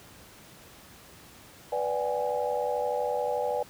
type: chord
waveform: sine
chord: G# half-diminished seventh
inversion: first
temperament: equal with one note detuned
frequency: 493.9 / 587.3 / 759 / 830.6 Hz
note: B4 / D5 / F#5 / G#5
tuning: 0 / 0 / +44 / 0 cents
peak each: -30 / -31 / -36 / -32 dBFS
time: 1.72-3.63 s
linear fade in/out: 5 ms
effects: pink hiss -51 dBFS RMS until 3.69 s + high-pass 60 Hz 12 dB/octave